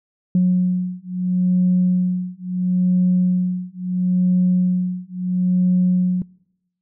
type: beating tone pair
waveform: sine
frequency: 181.1 / 181.84 Hz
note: F#3 / F#3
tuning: -37 / -30 cents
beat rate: 0.74 Hz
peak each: -17 dBFS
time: 0.35-6.22 s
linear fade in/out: 2 ms
effects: noise-tail reverb RT60 0.9 s tail -25 dB re dry + tanh soft clip ceiling -8 dBFS